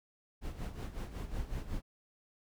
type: noise with tremolo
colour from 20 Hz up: brown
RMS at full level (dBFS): -37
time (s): 0.41-1.82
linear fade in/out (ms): 50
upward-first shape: sine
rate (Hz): 5.4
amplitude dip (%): 70
effects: none